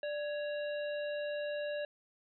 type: harmonic tone with a mistuned harmonic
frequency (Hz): 556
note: C#5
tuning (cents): +5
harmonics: 1 / 3 / 5 / 7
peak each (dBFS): -35 / -45 / -49 / -52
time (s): 0.03-1.85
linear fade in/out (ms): 2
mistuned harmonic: 1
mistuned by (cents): +100
effects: none